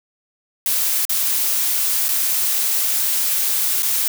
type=noise with dropouts; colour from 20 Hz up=blue; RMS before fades=-19 dBFS; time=0.66-4.08 s; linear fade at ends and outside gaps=1 ms; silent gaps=1.052-1.094 / 2.084-2.089 / 3.823-3.83 s; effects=none